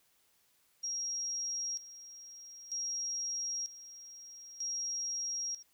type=tone with tremolo; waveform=sine; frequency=5620 Hz; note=F8; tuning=10 cents sharp; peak=-34 dBFS; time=0.83-5.63 s; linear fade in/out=10 ms; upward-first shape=square; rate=0.53 Hz; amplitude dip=80%; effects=white hiss -71 dBFS RMS until 5.73 s